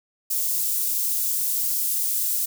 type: high-pass noise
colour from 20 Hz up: white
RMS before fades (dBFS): -24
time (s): 0.3-2.46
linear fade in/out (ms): 10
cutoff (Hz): 8400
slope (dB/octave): 12
effects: none